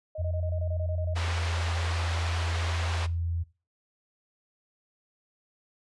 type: tone bursts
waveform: sine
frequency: 622.3 Hz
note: D#5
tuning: in tune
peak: -35 dBFS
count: 11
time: 0.15-1.139 s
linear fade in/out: 5 ms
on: 69 ms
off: 23 ms
type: tone with pitch glide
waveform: sine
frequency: 85.7 to 84.47 Hz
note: F2 to E2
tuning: -32 to +43 cents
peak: -27 dBFS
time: 0.18-3.44 s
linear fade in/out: 20 ms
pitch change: -25 cents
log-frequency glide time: 1-1.47 s
type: band-pass noise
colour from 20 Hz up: pink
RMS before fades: -36 dBFS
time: 1.15-3.07 s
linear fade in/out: 20 ms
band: 580 to 4300 Hz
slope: 12 dB/octave
effects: noise-tail reverb RT60 0.3 s tail -18 dB re dry + resampled to 24000 Hz